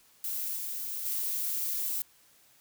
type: noise with level steps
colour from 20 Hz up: violet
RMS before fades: -34 / -36 / -32 dBFS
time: 0.24-2.02 s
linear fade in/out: 2 ms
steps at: 0.56 / 1.05 s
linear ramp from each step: 10 ms
effects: white hiss -62 dBFS RMS until 2.6 s